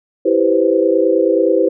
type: chord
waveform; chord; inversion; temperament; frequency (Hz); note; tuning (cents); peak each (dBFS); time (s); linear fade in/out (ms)
sine; C major seventh; first; equal; 329.6 / 392 / 493.9 / 523.3; E4 / G4 / B4 / C5; 0 / 0 / 0 / 0; -16; 0.25-1.69; 10
effects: none